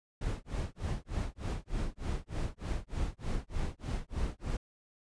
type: noise with tremolo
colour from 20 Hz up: brown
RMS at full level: -32 dBFS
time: 0.21-4.57 s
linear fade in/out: 5 ms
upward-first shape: sine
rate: 3.3 Hz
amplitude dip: 100%
effects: resampled to 22050 Hz